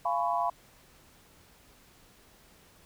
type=chord; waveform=sine; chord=C# dominant seventh; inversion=first; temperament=just; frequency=693 / 831.5 / 997.9 / 1108.7 Hz; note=E#5 / G#5 / B5 / C#6; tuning=-14 / +2 / +18 / 0 cents; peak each=-30 / -34 / -30 / -35 dBFS; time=0.05-0.5 s; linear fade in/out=5 ms; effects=pink hiss -59 dBFS RMS until 2.85 s